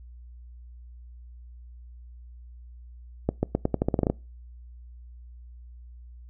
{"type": "accelerating click train", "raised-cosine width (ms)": 2, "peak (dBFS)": -9, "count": 12, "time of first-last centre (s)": [3.29, 4.1], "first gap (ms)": 140, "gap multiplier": 0.86, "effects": ["noise-tail reverb RT60 0.3 s tail -25 dB re dry", "added 60 Hz sine -43 dBFS peak until 6.29 s"]}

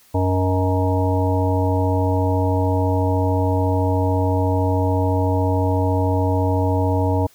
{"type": "harmonic tone with a mistuned harmonic", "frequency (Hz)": 93.8, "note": "F#2", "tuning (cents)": 24, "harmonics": [1, 3, 5, 7, 9, 10], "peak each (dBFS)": [-18, -23, -25, -26, -28, -28], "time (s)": [0.14, 7.27], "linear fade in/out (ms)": 10, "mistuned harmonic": 7, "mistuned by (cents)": -64, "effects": ["white hiss -53 dBFS RMS until 7.34 s"]}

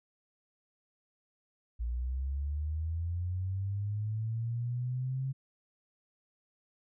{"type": "linear sweep", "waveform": "sine", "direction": "up", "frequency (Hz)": [57, 134.8], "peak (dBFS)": -31, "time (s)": [1.79, 5.33], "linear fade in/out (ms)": 20, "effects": []}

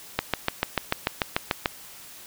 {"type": "click train", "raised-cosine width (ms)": 0.3, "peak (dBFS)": -5, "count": 11, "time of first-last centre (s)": [0.19, 1.658], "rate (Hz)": 6.81, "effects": ["white hiss -45 dBFS RMS until 2.26 s"]}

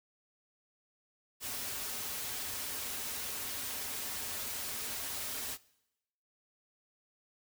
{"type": "noise with comb filter", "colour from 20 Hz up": "white", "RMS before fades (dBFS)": -39, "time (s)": [1.4, 5.58], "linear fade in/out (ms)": 50, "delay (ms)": 5.9, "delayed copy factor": -0.55, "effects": ["noise-tail reverb RT60 0.9 s tail -22 dB re dry"]}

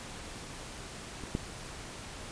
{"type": "clicks", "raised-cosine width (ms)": 3, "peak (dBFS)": [-28, -17], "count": 2, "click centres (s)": [1.237, 1.351], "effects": ["pink hiss -44 dBFS RMS until 2.31 s", "resampled to 22050 Hz"]}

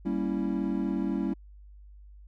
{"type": "chord", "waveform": "triangle", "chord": "G diminished seventh", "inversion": "none", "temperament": "equal", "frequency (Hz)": [196, 233.1, 277.2, 329.6], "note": ["G3", "Bb3", "Db4", "Fb4"], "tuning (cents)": [0, 0, 0, 0], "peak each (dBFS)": [-29, -32, -30, -31], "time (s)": [0.05, 1.34], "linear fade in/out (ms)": 10, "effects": ["added 50 Hz sine -47 dBFS peak until 2.27 s"]}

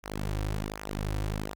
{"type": "tone with flanger", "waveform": "sawtooth", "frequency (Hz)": 51.6, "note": "G#1", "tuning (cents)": -10, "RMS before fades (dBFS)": -33, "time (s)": [0.03, 1.55], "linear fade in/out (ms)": 20, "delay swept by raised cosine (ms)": [0.23, 4.83], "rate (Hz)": 1.3, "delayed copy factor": -0.85, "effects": []}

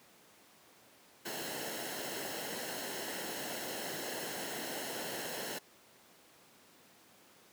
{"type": "noise with comb filter", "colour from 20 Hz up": "pink", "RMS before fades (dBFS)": -40, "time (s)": [1.25, 5.59], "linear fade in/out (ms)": 10, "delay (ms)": 0.84, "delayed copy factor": -0.6, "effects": ["pink hiss -61 dBFS RMS until 7.52 s", "high-pass 200 Hz 12 dB/octave"]}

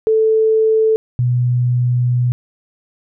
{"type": "tone pair in turn", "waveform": "sine", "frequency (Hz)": [440, 123.21], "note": ["A4", "B2"], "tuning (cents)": [0, -4], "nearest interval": "octave + minor seventh", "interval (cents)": 2204, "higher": "first", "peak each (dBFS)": [-10, -12], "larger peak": "first", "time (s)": [[0.07, 0.96], [1.19, 2.32]], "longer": "second", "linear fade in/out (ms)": 0, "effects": []}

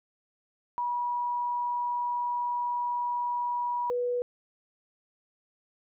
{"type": "tone pair in turn", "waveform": "sine", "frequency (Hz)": [968, 489.1], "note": ["B5", "B4"], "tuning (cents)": [-35, -17], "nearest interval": "octave", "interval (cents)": 1182, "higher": "first", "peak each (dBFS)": [-27, -26], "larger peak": "second", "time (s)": [[0.78, 3.9], [3.9, 4.22]], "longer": "first", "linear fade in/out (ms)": 0, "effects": []}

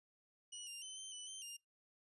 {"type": "tone with pitch steps", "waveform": "15% pulse", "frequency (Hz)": [2927, 2797, 3052, 3104, 2984, 3110, 2811], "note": ["F#7", "F7", "G7", "G7", "F#7", "G7", "F7"], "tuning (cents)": [-19, 2, -47, -18, 14, -14, 11], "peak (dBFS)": -40, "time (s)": [0.52, 1.57], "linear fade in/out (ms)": 10, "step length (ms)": 150, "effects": ["noise-tail reverb RT60 0.2 s tail -26 dB re dry", "resampled to 24000 Hz"]}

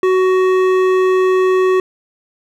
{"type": "tone with hard clipping", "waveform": "sine", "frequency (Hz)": 372.8, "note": "F#4", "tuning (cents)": 13, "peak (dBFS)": -12, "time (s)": [0.03, 1.8], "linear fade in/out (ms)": 2, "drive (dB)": 12, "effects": []}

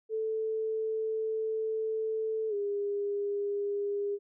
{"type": "tone with pitch glide", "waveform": "sine", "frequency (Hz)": [440, 405.8], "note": ["A4", "G#4"], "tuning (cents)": [0, -40], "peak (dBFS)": -29, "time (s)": [0.09, 4.19], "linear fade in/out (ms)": 50, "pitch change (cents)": -140, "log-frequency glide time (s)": [2.49, 2.54], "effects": []}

